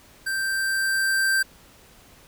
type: tone with level ramp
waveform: square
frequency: 1568 Hz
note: G6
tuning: in tune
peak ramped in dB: -25 to -19 dBFS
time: 0.26-1.43 s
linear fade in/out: 10 ms
effects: pink hiss -52 dBFS RMS until 2.27 s